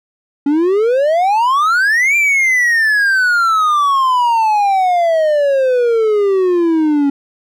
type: exponential two-way sweep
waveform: triangle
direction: up then down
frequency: 277.2 to 2384 to 277.2 Hz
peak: -8 dBFS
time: 0.46-7.1 s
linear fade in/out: 5 ms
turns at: 2.16 s
effects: none